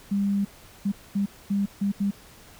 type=tone bursts at uneven times; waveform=sine; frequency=200 Hz; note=G3; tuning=35 cents sharp; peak=-21 dBFS; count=6; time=0.11-0.45 / 0.85-0.92 / 1.15-1.26 / 1.5-1.66 / 1.81-1.92 / 2-2.11 s; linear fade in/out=10 ms; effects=pink hiss -50 dBFS RMS until 2.59 s